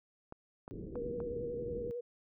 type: clicks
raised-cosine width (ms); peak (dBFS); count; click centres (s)
1; -31; 4; 0.324 / 0.679 / 0.956 / 1.203
type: low-pass noise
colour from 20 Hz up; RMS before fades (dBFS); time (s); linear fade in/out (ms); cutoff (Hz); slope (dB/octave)
white; -44; 0.71-1.91; 0; 430; 48
type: tone with vibrato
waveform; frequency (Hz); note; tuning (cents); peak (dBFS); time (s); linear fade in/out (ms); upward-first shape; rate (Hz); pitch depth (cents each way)
sine; 478.5; A#4; +45; -37; 0.95-2.01; 10; sine; 11; 41
effects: none